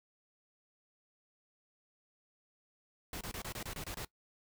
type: noise bursts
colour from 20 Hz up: pink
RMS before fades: -42 dBFS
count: 9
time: 3.13-4.049 s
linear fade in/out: 2 ms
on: 79 ms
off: 26 ms
effects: noise-tail reverb RT60 0.1 s tail -20 dB re dry